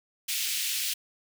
pink high-pass noise, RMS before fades -30 dBFS, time 0.28-0.94 s, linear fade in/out 10 ms, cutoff 2500 Hz, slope 24 dB/octave, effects none

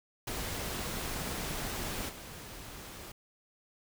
pink noise with level steps, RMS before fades -37 / -46 dBFS, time 0.27-3.12 s, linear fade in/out 5 ms, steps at 2.08 s, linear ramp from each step 20 ms, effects none

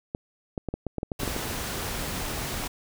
clicks, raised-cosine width 2 ms, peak -16 dBFS, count 11, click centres 0.149 / 0.578 / 0.687 / 0.74 / 0.867 / 0.983 / 1.031 / 1.118 / 1.233 / 1.277 / 1.364 s
pink noise, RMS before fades -32 dBFS, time 1.19-2.68 s, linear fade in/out 10 ms
effects none

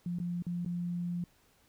sine tone with dropouts, 174.61 Hz, F3, in tune, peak -32 dBFS, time 0.06-1.24 s, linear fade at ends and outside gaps 2 ms, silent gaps 0.187-0.2 / 0.423-0.466 / 0.649-0.66 s, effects pink hiss -67 dBFS RMS until 1.68 s

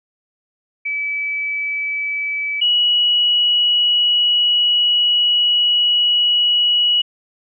sine tone pair in turn, 2299 / 2925 Hz, D7 / F#7, -37 / -21 cents, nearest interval major third, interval 416 cents, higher second, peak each -19 / -12 dBFS, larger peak second, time 0.85-2.61 / 2.61-7.02 s, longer second, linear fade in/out 10 ms, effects none

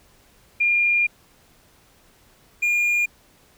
sine / triangle tone pair in turn, 2409 / 2419 Hz, D7 / D#7, +43 / -49 cents, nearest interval unison, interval 8 cents, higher second, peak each -16 dBFS, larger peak neither, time 0.6-1.07 / 2.62-3.06 s, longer first, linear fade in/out 10 ms, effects pink hiss -56 dBFS RMS until 3.57 s

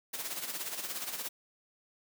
white noise with tremolo, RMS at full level -36 dBFS, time 0.13-1.29 s, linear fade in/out 10 ms, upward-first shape sine, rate 17 Hz, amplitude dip 60%, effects high-pass 200 Hz 12 dB/octave

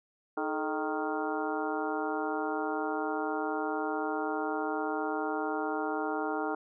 harmonic tone with a mistuned harmonic, 155.3 Hz, D#3, 3 cents flat, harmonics 2 / 3 / 4 / 5 / 6 / 7 / 8 / 9, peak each -35 / -36 / -41 / -36 / -40 / -43 / -43 / -39 dBFS, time 0.37-6.55 s, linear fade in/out 5 ms, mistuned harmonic 3, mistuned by -120 cents, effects none

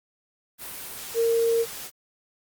sine tone in noise, 460.6 Hz, A#4, 21 cents flat, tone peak -19 dBFS, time 1.14-1.66 s, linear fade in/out 50 ms, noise white, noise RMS -37 dBFS, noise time 0.58-1.91 s, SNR +15 dB, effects Opus 32 kbps

